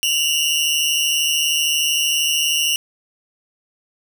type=tone pair together; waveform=sawtooth; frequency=2777 / 2930 Hz; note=F7 / F#7; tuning=-10 / -18 cents; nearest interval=minor second; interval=92 cents; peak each=-16 dBFS; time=0.03-2.76 s; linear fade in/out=0 ms; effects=none